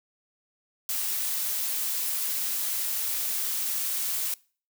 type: noise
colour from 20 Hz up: blue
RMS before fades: -29 dBFS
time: 0.89-4.34 s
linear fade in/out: 2 ms
effects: noise-tail reverb RT60 0.4 s tail -23 dB re dry